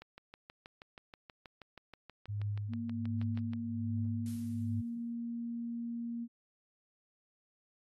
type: click train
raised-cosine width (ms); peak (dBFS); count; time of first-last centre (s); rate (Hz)
0.3; -33; 23; 0.02-3.534; 6.26
type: tone with tremolo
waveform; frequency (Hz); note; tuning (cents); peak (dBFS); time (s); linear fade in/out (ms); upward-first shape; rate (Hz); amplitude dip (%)
sine; 103.1; G#2; -12; -32; 2.28-4.82; 20; triangle; 1.3; 75
type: tone with pitch glide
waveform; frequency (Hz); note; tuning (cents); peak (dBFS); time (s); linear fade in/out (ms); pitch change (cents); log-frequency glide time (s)
sine; 233.1 to 234.5; A#3 to A#3; 0 to +11; -36; 2.68-6.28; 50; +11; 4.04-4.19
type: noise with exponential decay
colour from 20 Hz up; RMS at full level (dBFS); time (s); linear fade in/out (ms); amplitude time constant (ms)
blue; -50; 4.26-5.14; 1; 190
effects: AAC 32 kbps